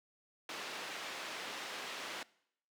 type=band-pass noise; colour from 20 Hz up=white; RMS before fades=-44 dBFS; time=0.49-2.23 s; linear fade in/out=2 ms; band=290 to 3300 Hz; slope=12 dB/octave; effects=noise-tail reverb RT60 0.7 s tail -22 dB re dry